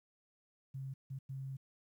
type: tone bursts at uneven times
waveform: sine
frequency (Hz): 134.3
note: C3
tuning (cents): +46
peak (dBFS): -40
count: 3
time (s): 0.74-0.94 / 1.1-1.19 / 1.29-1.57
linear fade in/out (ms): 10
effects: 12-bit